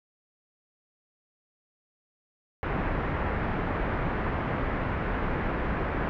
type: low-pass noise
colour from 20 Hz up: pink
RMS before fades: -29 dBFS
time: 2.63-6.09 s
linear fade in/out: 0 ms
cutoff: 2000 Hz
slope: 24 dB/octave
effects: none